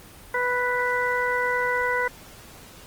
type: harmonic tone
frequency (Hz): 493.9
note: B4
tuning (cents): 0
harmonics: 1 / 2 / 3 / 4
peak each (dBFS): -27 / -27 / -27 / -27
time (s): 0.34-2.08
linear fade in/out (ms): 5
effects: pink hiss -46 dBFS RMS until 2.86 s + Opus 24 kbps